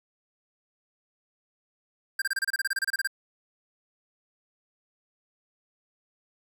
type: tone bursts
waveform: square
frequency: 1587 Hz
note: G6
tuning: 21 cents sharp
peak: -25 dBFS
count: 16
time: 2.19-3.074 s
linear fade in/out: 5 ms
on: 29 ms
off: 28 ms
effects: none